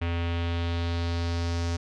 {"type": "tone with low-pass filter sweep", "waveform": "square", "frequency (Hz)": 85.1, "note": "F2", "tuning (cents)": -44, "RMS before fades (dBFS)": -28, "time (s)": [0.01, 1.77], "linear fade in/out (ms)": 10, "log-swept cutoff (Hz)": [2700, 5900], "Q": 2.3, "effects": []}